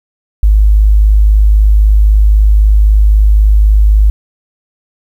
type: tone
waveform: sine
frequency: 51.91 Hz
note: G#1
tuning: in tune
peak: -3 dBFS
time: 0.43-4.1 s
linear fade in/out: 0 ms
effects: 7-bit